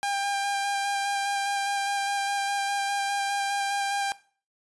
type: tone with vibrato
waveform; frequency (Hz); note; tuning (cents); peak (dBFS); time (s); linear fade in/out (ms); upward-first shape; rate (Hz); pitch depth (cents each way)
sawtooth; 799; G5; +33; -22; 0.03-4.12; 0; square; 4.9; 11
effects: noise-tail reverb RT60 0.4 s tail -18 dB re dry + resampled to 24000 Hz